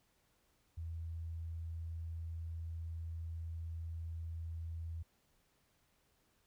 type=tone; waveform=sine; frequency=82.41 Hz; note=E2; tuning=in tune; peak=-40 dBFS; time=0.77-5.03 s; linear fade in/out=10 ms; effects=pink hiss -75 dBFS RMS until 6.46 s